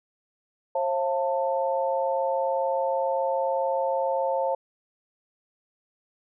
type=tone cluster; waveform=sine; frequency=536 / 683 / 889 Hz; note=C5 / F5 / A5; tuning=+42 / -39 / +18 cents; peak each=-25 / -30 / -28 dBFS; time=0.75-4.55 s; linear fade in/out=5 ms; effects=none